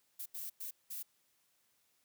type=noise bursts at uneven times; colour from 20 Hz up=violet; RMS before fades=-43 dBFS; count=4; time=0.19-0.26 / 0.34-0.5 / 0.6-0.71 / 0.9-1.03 s; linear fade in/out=10 ms; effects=white hiss -75 dBFS RMS until 2.04 s + high-pass 60 Hz 12 dB/octave